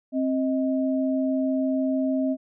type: tone pair together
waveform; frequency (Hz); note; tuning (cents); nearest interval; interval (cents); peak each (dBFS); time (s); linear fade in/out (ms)
sine; 264.5 / 629.1; C4 / D#5; +19 / +19; octave + minor third; 1500; -22 / -28; 0.12-2.37; 50
effects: none